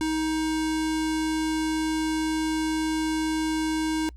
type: tone with low-pass filter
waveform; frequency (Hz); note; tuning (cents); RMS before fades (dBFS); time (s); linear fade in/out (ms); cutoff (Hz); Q
square; 314.9; D#4; +21; -26; 0.01-4.09; 0; 8700; 1.2
effects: noise-tail reverb RT60 0.1 s tail -26 dB re dry + added 60 Hz sine -41 dBFS peak until 4.16 s